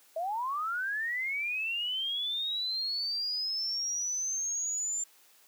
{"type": "linear sweep", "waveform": "sine", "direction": "up", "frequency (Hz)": [626, 7240], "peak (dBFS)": -30, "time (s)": [0.16, 5.04], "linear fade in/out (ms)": 5, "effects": ["white hiss -61 dBFS RMS until 5.47 s", "high-pass 300 Hz 12 dB/octave"]}